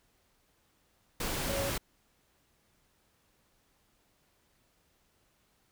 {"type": "tone in noise", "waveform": "sine", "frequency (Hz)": 555, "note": "C#5", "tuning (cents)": 2, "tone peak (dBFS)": -34, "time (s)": [1.49, 1.7], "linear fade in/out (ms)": 5, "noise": "pink", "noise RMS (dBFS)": -34, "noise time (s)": [1.2, 1.78], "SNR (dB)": -3, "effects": ["pink hiss -71 dBFS RMS until 5.71 s"]}